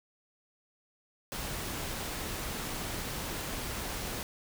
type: noise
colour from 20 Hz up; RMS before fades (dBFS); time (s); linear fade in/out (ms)
pink; -37; 1.32-4.23; 0
effects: none